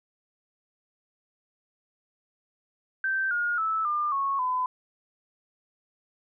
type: tone with pitch steps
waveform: sine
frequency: 1557 / 1427.8 / 1309.3 / 1200.6 / 1101 / 1009.6 Hz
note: G6 / F6 / E6 / D6 / C#6 / B5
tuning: -12 / +38 / -12 / +38 / -12 / +38 cents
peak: -24 dBFS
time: 3.04-4.66 s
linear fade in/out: 2 ms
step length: 270 ms
effects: none